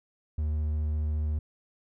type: tone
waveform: triangle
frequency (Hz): 76.2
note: D#2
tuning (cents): -36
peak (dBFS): -24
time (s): 0.38-1.39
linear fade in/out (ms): 5
effects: none